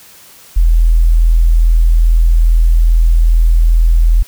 sine tone, 41.2 Hz, E1, in tune, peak -5 dBFS, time 0.56-4.23 s, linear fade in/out 10 ms, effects white hiss -40 dBFS RMS until 4.27 s

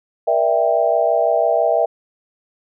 sine chord, E half-diminished seventh, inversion second, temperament just, 474.7 / 593.3 / 659.3 / 791.1 Hz, Bb4 / D5 / E5 / G5, +31 / +18 / 0 / +16 cents, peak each -21 / -20 / -16 / -21 dBFS, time 0.27-1.86 s, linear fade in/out 10 ms, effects none

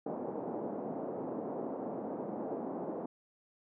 pink band-pass noise, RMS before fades -39 dBFS, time 0.06-3.06 s, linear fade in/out 5 ms, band 210 to 780 Hz, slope 24 dB/octave, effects none

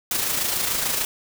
white noise with amplitude modulation, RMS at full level -22 dBFS, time 0.11-1.05 s, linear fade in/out 2 ms, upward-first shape sine, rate 26.8 Hz, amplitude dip 45%, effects none

